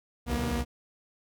sawtooth tone cluster, 62.2 / 64.8 / 76.1 / 238.4 Hz, B1 / C2 / D#2 / A#3, +13 / -16 / -38 / +39 cents, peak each -30 / -29 / -30 / -27 dBFS, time 0.26-0.65 s, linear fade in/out 50 ms, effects none

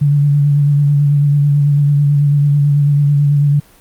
sine tone with vibrato, 144.2 Hz, D3, 31 cents flat, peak -8 dBFS, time 0.01-3.6 s, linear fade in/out 10 ms, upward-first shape sine, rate 9.1 Hz, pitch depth 27 cents each way, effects pink hiss -46 dBFS RMS until 3.8 s + Opus 32 kbps

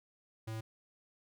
square tone, 111 Hz, A2, 16 cents sharp, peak -39 dBFS, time 0.47-0.61 s, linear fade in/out 10 ms, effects none

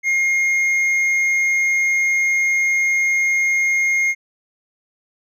sine tone with hard clipping, 2135 Hz, C7, 34 cents sharp, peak -16 dBFS, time 0.03-4.15 s, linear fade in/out 50 ms, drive 4 dB, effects none

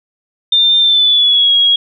sine tone with pitch glide, 3602 to 3303 Hz, A7 to G#7, +40 to -10 cents, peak -7 dBFS, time 0.52-1.76 s, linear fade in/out 5 ms, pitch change -150 cents, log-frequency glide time 0.78-1.52 s, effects none

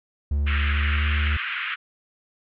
triangle tone with pitch glide, 72 to 74.93 Hz, D2 to D2, -34 to +35 cents, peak -18 dBFS, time 0.31-1.37 s, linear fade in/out 5 ms, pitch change +69 cents, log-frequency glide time 0.57-1.15 s
pink band-pass noise, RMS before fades -29 dBFS, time 0.46-1.76 s, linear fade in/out 20 ms, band 1300 to 3000 Hz, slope 48 dB/octave
effects none

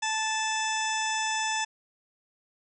harmonic tone, 876 Hz, A5, 8 cents flat, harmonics 1 / 2 / 3 / 4 / 6 / 7 / 8 / 9, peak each -30 / -33 / -35 / -36 / -38 / -38 / -39 / -40 dBFS, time 0.02-1.65 s, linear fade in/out 10 ms, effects none

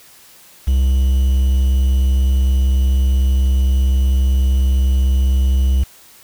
triangle tone with quantisation, 65.41 Hz, C2, in tune, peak -9 dBFS, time 0.67-5.84 s, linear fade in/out 10 ms, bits 6, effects white hiss -45 dBFS RMS until 6.23 s

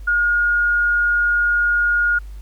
sine tone, 1430 Hz, F6, 41 cents sharp, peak -14 dBFS, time 0.07-2.19 s, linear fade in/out 10 ms, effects added 50 Hz sine -31 dBFS peak until 2.41 s + pink hiss -54 dBFS RMS until 2.41 s

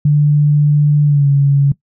sine tone with pitch glide, 147.5 to 140.35 Hz, D3 to C#3, +8 to +22 cents, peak -7 dBFS, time 0.05-1.72 s, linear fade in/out 5 ms, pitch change -86 cents, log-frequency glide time 1.05-1.28 s, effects noise-tail reverb RT60 0.1 s tail -19 dB re dry

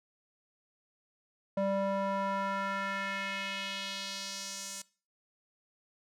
square tone with band-pass filter sweep, 196 Hz, G3, in tune, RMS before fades -35 dBFS, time 1.57-4.82 s, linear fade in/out 5 ms, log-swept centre 550 to 7700 Hz, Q 1.8, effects noise-tail reverb RT60 0.4 s tail -22 dB re dry

